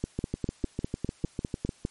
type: two click trains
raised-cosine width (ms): 3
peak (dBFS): -16 / -15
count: 11 / 10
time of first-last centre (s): 0.19-1.692 / 0.04-1.851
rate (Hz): 6.66 / 4.97
effects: white hiss -58 dBFS RMS until 1.9 s + MP3 48 kbps